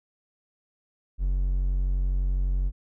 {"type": "tone", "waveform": "triangle", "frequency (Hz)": 45.97, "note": "F#1", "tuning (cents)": -10, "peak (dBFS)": -20, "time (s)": [1.18, 2.72], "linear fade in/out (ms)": 50, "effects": []}